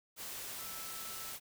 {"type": "tone in noise", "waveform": "sine", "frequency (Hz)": 1318.5, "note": "E6", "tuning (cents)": 0, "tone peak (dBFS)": -52, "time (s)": [0.57, 1.35], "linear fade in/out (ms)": 50, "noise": "white", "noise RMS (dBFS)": -44, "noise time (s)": [0.16, 1.4], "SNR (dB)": -11, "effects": []}